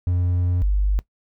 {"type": "tone pair in turn", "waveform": ["triangle", "sine"], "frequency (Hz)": [89, 49.66], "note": ["F2", "G1"], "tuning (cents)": [33, 23], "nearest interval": "minor seventh", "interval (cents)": 1010, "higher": "first", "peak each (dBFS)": -16, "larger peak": "neither", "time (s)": [[0.07, 0.62], [0.62, 0.99]], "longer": "first", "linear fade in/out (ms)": 0, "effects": ["noise-tail reverb RT60 0.1 s tail -19 dB re dry"]}